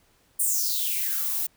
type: noise with high-pass filter sweep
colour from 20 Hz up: violet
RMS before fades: -26 dBFS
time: 0.39-1.47 s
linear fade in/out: 10 ms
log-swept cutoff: 9700 to 650 Hz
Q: 5.8
effects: pink hiss -63 dBFS RMS until 1.56 s